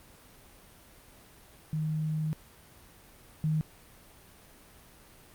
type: tone pair in turn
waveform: sine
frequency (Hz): 155.56 / 155.56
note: D#3 / D#3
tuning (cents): 0 / 0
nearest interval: unison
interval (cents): 0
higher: neither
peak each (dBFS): -28 / -25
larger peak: second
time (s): 1.73-2.33 / 3.44-3.61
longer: first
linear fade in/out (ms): 0
effects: pink hiss -55 dBFS RMS until 5.34 s + Opus 32 kbps